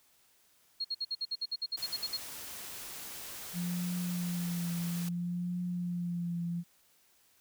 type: tone bursts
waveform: sine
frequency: 4286 Hz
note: C8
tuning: 41 cents sharp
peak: -31 dBFS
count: 14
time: 0.8-2.172 s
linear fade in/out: 10 ms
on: 46 ms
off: 56 ms
type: noise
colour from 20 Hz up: white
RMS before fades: -44 dBFS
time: 1.77-5.09 s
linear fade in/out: 5 ms
type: tone with vibrato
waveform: sine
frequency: 174.61 Hz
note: F3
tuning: in tune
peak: -32 dBFS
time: 3.53-6.64 s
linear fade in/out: 50 ms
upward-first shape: triangle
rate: 0.6 Hz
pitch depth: 36 cents each way
effects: white hiss -67 dBFS RMS until 7.4 s